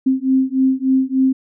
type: beating tone pair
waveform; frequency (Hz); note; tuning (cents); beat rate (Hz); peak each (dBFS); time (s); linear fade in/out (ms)
sine; 261.6 / 265; C4 / C4; 0 / +22; 3.4; -16; 0.06-1.33; 10
effects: none